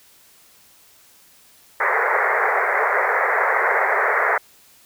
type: band-pass noise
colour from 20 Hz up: white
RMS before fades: -19 dBFS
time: 1.8-4.38 s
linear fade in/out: 5 ms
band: 400 to 2100 Hz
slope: 96 dB/octave
effects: white hiss -52 dBFS RMS until 4.85 s